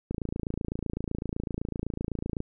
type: click train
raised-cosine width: 3 ms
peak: -18 dBFS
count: 65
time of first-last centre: 0.11-2.404 s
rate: 27.9 Hz
effects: none